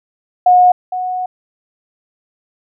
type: tone pair in turn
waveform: sine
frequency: 724 / 734.5 Hz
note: F#5 / F#5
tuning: -38 / -13 cents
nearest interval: unison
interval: 25 cents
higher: second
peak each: -5 / -17 dBFS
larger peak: first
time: 0.46-0.72 / 0.92-1.26 s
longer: second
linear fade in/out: 5 ms
effects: none